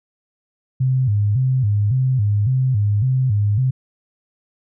sine tone with vibrato, 115.8 Hz, A#2, 11 cents flat, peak -14 dBFS, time 0.8-3.71 s, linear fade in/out 10 ms, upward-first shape square, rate 1.8 Hz, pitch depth 200 cents each way, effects none

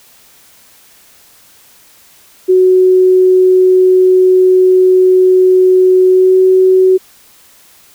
sine tone with pitch glide, 370.5 to 374.2 Hz, F#4 to F#4, +2 to +20 cents, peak -4 dBFS, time 2.48-6.98 s, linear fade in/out 20 ms, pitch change +18 cents, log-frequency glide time 6.08-6.38 s, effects white hiss -44 dBFS RMS until 7.94 s

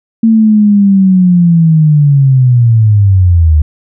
sine linear sweep, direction down, 227.3 to 74 Hz, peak -3 dBFS, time 0.23-3.62 s, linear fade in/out 5 ms, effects none

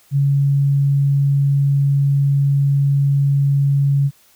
sine tone, 140 Hz, C#3, 18 cents sharp, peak -12 dBFS, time 0.11-4.11 s, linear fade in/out 50 ms, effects white hiss -53 dBFS RMS until 4.35 s

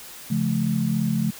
sine chord, Db augmented, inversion none, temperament just, 138.59 / 173.24 / 216.5 Hz, Db3 / F3 / A3, 0 / -14 / -28 cents, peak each -26 / -25 / -23 dBFS, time 0.3-1.31 s, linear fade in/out 10 ms, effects white hiss -41 dBFS RMS until 1.39 s

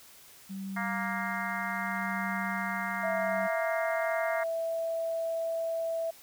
sine tone with tremolo, 193.7 Hz, G3, 20 cents flat, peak -34 dBFS, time 0.49-3.48 s, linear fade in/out 20 ms, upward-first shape sine, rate 0.69 Hz, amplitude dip 45%
harmonic tone, 233.9 Hz, A#3, 6 cents sharp, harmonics 3 / 4 / 5 / 6 / 7 / 8 / 9, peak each -39 / -39 / -39 / -39 / -39 / -39 / -39 dBFS, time 0.76-4.44 s, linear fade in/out 10 ms
sine tone, 659.3 Hz, E5, in tune, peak -29 dBFS, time 3.03-6.11 s, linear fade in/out 10 ms
effects white hiss -54 dBFS RMS until 6.22 s

